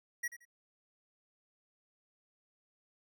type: tone with echo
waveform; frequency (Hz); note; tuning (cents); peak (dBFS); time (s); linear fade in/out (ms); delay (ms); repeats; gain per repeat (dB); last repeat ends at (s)
square; 1914; A#6; +45; -34; 0.23-0.28; 10; 87; 2; -13; 0.454
effects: none